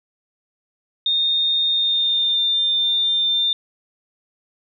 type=tone with pitch glide; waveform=sine; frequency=3668 to 3599 Hz; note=A#7 to A7; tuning=-29 to +38 cents; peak=-16 dBFS; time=1.06-3.53 s; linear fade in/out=2 ms; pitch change=-33 cents; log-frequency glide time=1.69-2.42 s; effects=none